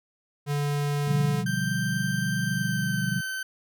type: tone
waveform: square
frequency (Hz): 144.7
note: D3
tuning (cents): -25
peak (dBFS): -25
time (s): 0.46-1.45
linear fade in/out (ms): 50
type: chord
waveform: sine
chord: G dominant seventh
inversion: first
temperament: equal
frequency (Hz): 123.47 / 146.83 / 174.61 / 196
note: B2 / D3 / F3 / G3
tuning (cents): 0 / 0 / 0 / 0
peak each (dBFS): -31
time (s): 1.07-3.21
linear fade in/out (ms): 10
type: tone with pitch glide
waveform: 40% pulse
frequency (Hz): 1568 to 1539.3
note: G6 to G6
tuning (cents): 0 to -32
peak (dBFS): -29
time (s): 1.46-3.43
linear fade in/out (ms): 5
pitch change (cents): -32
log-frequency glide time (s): 2.47-3.04
effects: none